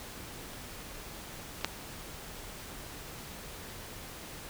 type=clicks; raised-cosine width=0.2 ms; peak=-30 / -29 / -10 dBFS; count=3; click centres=0.534 / 1.612 / 1.646 s; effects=pink hiss -45 dBFS RMS until 4.49 s